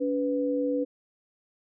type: tone pair together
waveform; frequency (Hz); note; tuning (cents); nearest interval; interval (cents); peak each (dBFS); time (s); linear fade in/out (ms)
sine; 284 / 495.9; C#4 / B4; +42 / +7; minor seventh; 965; -27; 0-0.85; 20
effects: none